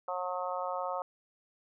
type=harmonic tone; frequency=181.2 Hz; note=F#3; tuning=36 cents flat; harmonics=3 / 4 / 5 / 6 / 7; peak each=-37 / -38 / -39 / -40 / -40 dBFS; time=0.08-1.02 s; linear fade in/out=2 ms; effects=none